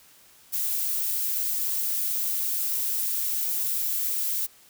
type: noise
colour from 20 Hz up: violet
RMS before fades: -27 dBFS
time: 0.52-4.47 s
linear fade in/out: 20 ms
effects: white hiss -55 dBFS RMS until 4.69 s